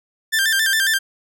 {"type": "tone with vibrato", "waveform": "sawtooth", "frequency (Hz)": 1675, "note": "G#6", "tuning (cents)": 14, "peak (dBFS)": -12, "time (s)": [0.32, 0.99], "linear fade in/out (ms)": 20, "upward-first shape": "square", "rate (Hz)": 7.3, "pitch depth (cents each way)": 96, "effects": []}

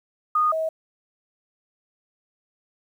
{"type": "tone pair in turn", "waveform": "sine", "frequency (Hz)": [1232, 639.9], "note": ["D#6", "D#5"], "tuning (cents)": [-17, 48], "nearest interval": "major seventh", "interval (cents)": 1135, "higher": "first", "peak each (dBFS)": [-17, -22], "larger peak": "first", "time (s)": [[0.35, 0.52], [0.52, 0.69]], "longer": "neither", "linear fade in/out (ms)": 5, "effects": ["9-bit"]}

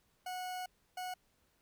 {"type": "tone bursts at uneven times", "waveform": "40% pulse", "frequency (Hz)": 733, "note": "F#5", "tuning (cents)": -16, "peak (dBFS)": -38, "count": 2, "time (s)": [[0.26, 0.66], [0.97, 1.14]], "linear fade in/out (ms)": 5, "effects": ["pink hiss -74 dBFS RMS until 1.61 s"]}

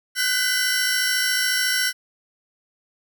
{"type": "tone cluster", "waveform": "sawtooth", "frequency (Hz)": [1484, 1538, 2004, 5520], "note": ["F#6", "G6", "B6", "F8"], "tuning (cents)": [5, -33, 25, -21], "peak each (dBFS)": -22, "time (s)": [0.15, 1.93], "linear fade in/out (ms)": 50, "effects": []}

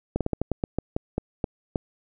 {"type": "slowing click train", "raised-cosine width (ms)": 2, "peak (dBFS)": -11, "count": 12, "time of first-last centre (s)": [0.16, 1.758], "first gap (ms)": 47, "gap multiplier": 1.21, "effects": []}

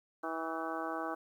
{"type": "harmonic tone with a mistuned harmonic", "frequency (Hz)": 162.2, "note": "E3", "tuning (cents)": -28, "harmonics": [2, 3, 4, 5, 6, 7, 8, 9], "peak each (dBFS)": [-41, -45, -42, -42, -48, -42, -45, -45], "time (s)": [0.23, 1.15], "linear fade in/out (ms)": 10, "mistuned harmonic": 9, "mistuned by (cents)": 58, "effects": ["11-bit"]}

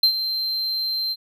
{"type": "tone with ADSR envelope", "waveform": "triangle", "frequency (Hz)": 4131, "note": "C8", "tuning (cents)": -23, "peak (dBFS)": -10, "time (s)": [0.03, 1.16], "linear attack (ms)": 4, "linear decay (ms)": 85, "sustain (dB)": -11, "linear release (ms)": 43, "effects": []}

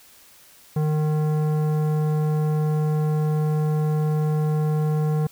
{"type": "tone with tanh clipping", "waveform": "triangle", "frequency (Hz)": 153.1, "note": "D#3", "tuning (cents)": -28, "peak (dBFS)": -21, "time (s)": [0.76, 5.27], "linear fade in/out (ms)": 5, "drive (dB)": 18, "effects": ["white hiss -51 dBFS RMS until 5.31 s"]}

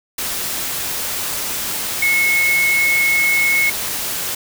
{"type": "tone in noise", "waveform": "sine", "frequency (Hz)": 2184, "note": "C#7", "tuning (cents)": -26, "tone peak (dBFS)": -13, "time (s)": [2.02, 3.7], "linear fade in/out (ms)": 5, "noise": "white", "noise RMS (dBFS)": -23, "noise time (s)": [0.18, 4.35], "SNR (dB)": 7, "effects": []}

